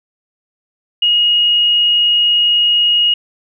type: tone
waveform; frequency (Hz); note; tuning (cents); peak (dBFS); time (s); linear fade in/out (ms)
sine; 2878; F#7; -49; -9; 1.02-3.14; 5
effects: none